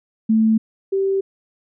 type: tone pair in turn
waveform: sine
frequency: 220.8 / 388.7 Hz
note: A3 / G4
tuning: +6 / -15 cents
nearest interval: minor seventh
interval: 979 cents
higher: second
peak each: -12 / -16 dBFS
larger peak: first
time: 0.29-0.58 / 0.92-1.21 s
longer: neither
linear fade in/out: 10 ms
effects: none